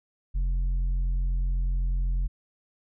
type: tone with tanh clipping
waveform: sine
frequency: 44.05 Hz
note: F1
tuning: 16 cents sharp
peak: -24 dBFS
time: 0.34-2.28 s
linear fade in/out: 20 ms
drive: 5 dB
effects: none